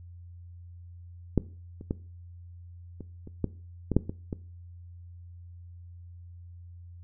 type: clicks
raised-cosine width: 3 ms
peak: -8 / -29 / -15 / -26 / -29 / -13 / -14 / -7 / -20 / -19 dBFS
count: 10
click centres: 1.377 / 1.811 / 1.909 / 3.007 / 3.274 / 3.443 / 3.917 / 3.966 / 4.095 / 4.328 s
effects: noise-tail reverb RT60 0.4 s tail -19 dB re dry + added 87 Hz sine -44 dBFS peak until 7.03 s